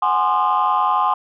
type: chord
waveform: sine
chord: Ab dominant seventh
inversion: third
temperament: equal with one note detuned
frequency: 740 / 830.6 / 1046.5 / 1215.4 Hz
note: Gb5 / Ab5 / C6 / Eb6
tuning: 0 / 0 / 0 / -41 cents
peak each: -22 / -19 / -17 / -20 dBFS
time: 0.02-1.14 s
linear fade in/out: 5 ms
effects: tanh soft clip ceiling -9 dBFS